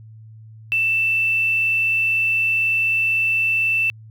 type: tone with quantisation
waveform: sine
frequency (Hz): 2661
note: E7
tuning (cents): +16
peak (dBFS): -16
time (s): 0.72-3.9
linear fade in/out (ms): 0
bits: 7
effects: added 110 Hz sine -39 dBFS peak until 4.1 s